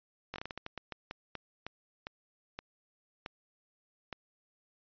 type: slowing click train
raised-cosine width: 0.3 ms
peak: -23 dBFS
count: 17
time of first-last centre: 0.34-4.127 s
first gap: 19 ms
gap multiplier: 1.29
effects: resampled to 11025 Hz

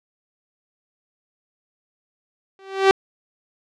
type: tone with exponential growth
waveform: sawtooth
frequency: 386.9 Hz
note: G4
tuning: 23 cents flat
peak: -4 dBFS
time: 2.59-2.91 s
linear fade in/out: 1 ms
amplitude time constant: 68 ms
effects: low-pass 4000 Hz 12 dB/octave

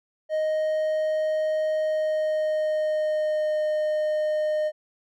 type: tone with pitch glide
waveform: triangle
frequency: 622.3 to 612.7 Hz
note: D#5 to D#5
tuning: 0 to -27 cents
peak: -20 dBFS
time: 0.29-4.72 s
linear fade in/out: 50 ms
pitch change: -27 cents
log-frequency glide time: 1.79-3.63 s
effects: none

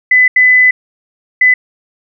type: tone bursts at uneven times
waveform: sine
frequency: 2006 Hz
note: B6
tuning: 26 cents sharp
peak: -4 dBFS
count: 3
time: 0.11-0.28 / 0.36-0.71 / 1.41-1.54 s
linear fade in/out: 5 ms
effects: none

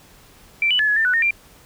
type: tone with pitch steps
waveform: sine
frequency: 2344 / 2970 / 1719 / 1689 / 1790 / 1484 / 1837 / 2374 Hz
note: D7 / F#7 / A6 / G#6 / A6 / F#6 / A#6 / D7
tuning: -4 / +6 / -41 / +29 / +29 / +5 / -26 / +18 cents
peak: -15 dBFS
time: 0.62-1.308 s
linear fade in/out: 2 ms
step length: 86 ms
effects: pink hiss -49 dBFS RMS until 1.65 s

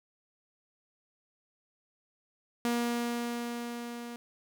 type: tone with level ramp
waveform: sawtooth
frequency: 237.8 Hz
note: A#3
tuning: 35 cents sharp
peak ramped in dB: -23 to -36 dBFS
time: 2.65-4.16 s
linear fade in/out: 0 ms
effects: none

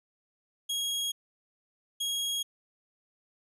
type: tone pair in turn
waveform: sawtooth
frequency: 3290 / 3290 Hz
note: G#7 / G#7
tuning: -17 / -17 cents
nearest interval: unison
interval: 0 cents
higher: neither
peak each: -26 dBFS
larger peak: neither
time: 0.69-1.12 / 2-2.43 s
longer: neither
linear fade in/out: 10 ms
effects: resampled to 32000 Hz

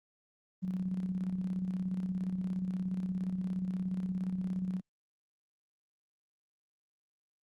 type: tone with tremolo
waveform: sine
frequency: 185 Hz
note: F#3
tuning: in tune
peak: -30 dBFS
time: 0.62-4.81 s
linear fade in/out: 20 ms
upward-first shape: square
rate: 17 Hz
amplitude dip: 45%
effects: Opus 24 kbps

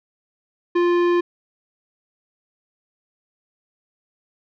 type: tone with tanh clipping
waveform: sine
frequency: 349.1 Hz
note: F4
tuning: 1 cent flat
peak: -17 dBFS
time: 0.75-1.21 s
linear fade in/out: 10 ms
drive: 15 dB
effects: none

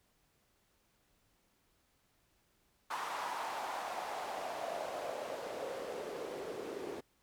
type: noise with band-pass filter sweep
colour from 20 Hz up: white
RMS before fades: -41 dBFS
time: 2.9-7.01 s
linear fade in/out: 10 ms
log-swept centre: 1000 to 370 Hz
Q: 3.5
effects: pink hiss -74 dBFS RMS until 7.22 s

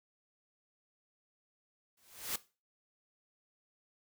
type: noise with exponential growth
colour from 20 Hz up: white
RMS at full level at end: -33 dBFS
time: 1.97-2.36 s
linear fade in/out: 5 ms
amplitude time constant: 83 ms
effects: noise-tail reverb RT60 0.3 s tail -17 dB re dry

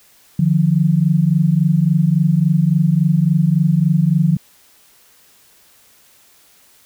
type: tone pair together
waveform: sine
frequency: 151.04 / 174.61 Hz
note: D3 / F3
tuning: +49 / 0 cents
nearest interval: minor third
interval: 251 cents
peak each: -14 dBFS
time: 0.39-4.37 s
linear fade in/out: 5 ms
effects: white hiss -51 dBFS RMS until 6.85 s

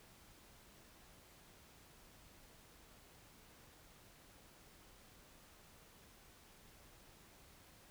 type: silence
effects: pink hiss -63 dBFS RMS until 7.9 s

